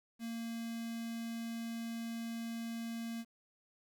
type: tone with notch filter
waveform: square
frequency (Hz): 230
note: A#3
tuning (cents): -23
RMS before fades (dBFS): -41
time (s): 0.19-3.25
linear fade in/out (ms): 50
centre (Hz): 910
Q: 0.82
effects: 11-bit